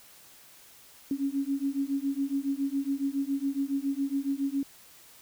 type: beating tone pair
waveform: sine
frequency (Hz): 273 / 280.2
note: C#4 / C#4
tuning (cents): -26 / +19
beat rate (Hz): 7.2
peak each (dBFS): -30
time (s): 1.11-4.63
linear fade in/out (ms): 2
effects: white hiss -54 dBFS RMS until 5.21 s